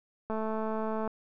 click train, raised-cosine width 1 ms, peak -21 dBFS, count 171, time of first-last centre 0.3-1.076 s, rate 219 Hz, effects none

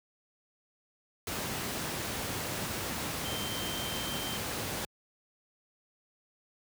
sine tone in noise, 3133 Hz, G7, 2 cents flat, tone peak -39 dBFS, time 3.25-4.37 s, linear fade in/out 2 ms, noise pink, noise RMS -35 dBFS, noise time 1.27-4.85 s, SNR -7 dB, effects high-pass 80 Hz 12 dB/octave

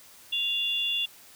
sine tone pair together, 2794 / 3442 Hz, F7 / A7, 0 / -39 cents, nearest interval major third, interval 361 cents, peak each -28 dBFS, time 0.32-1.06 s, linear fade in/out 10 ms, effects white hiss -52 dBFS RMS until 1.35 s

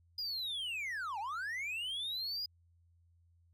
triangle linear two-way sweep, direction down then up, 4978 to 769 to 4978 Hz, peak -35 dBFS, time 0.18-2.46 s, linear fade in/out 5 ms, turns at 1.19 s, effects added 85 Hz sine -65 dBFS peak until 3.53 s

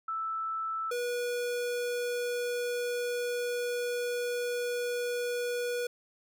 sine / square tone pair in turn, 1318.5 / 485.4 Hz, E6 / B4, 0 / -30 cents, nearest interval octave + perfect fourth, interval 1730 cents, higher first, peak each -31 / -31 dBFS, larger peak neither, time 0.08-0.91 / 0.91-5.87 s, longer second, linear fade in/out 5 ms, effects none

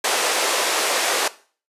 pink band-pass noise, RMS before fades -21 dBFS, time 0.04-1.28 s, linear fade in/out 5 ms, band 430 to 11000 Hz, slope 24 dB/octave, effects noise-tail reverb RT60 0.4 s tail -17 dB re dry + resampled to 32000 Hz

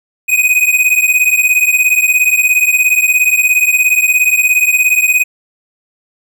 square beating tone pair, 2489 / 2506 Hz, D#7 / D#7, 0 / +12 cents, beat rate 17 Hz, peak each -12 dBFS, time 0.28-5.24 s, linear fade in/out 20 ms, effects none

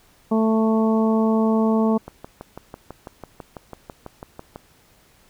harmonic tone, 221.2 Hz, A3, 9 cents sharp, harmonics 1 / 2 / 3 / 4 / 5, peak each -17 / -23 / -27 / -29 / -31 dBFS, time 0.31-1.98 s, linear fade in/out 10 ms
click train, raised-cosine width 1 ms, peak -20 dBFS, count 16, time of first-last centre 2.08-4.559 s, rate 6.05 Hz
effects pink hiss -56 dBFS RMS until 5.29 s

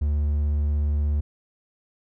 triangle tone, 73.6 Hz, D2, 4 cents sharp, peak -18 dBFS, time 0.01-1.21 s, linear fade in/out 10 ms, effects none

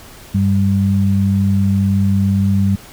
sine tone pair together, 98 / 196 Hz, G2 / G3, 0 / 0 cents, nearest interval octave, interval 1200 cents, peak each -14 dBFS, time 0.34-2.76 s, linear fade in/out 10 ms, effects pink hiss -39 dBFS RMS until 2.92 s

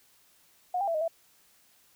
sine tone with pitch steps, 724 / 797 / 667 / 620 / 662 Hz, F#5 / G5 / E5 / D#5 / E5, -38 / +28 / +20 / -6 / +7 cents, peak -26 dBFS, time 0.74-1.08 s, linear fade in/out 5 ms, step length 68 ms, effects white hiss -63 dBFS RMS until 1.95 s

